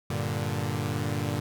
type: chord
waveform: sawtooth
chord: G minor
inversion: none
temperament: equal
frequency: 98 / 116.54 / 146.83 Hz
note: G2 / Bb2 / D3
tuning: 0 / 0 / 0 cents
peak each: -28 dBFS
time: 0.1-1.4 s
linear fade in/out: 5 ms
effects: none